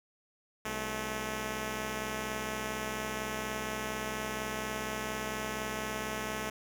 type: tone pair together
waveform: 5% pulse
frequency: 64.22 / 216 Hz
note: C2 / A3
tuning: -32 / -32 cents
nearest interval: octave + major sixth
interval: 2100 cents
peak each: -29 / -24 dBFS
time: 0.65-6.5 s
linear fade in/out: 5 ms
effects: none